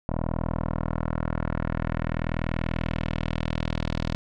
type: tone with low-pass filter sweep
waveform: 10% pulse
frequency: 40.42 Hz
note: E1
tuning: 33 cents flat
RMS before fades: -28 dBFS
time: 0.09-4.15 s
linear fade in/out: 0 ms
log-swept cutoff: 880 to 4400 Hz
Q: 1.5
effects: none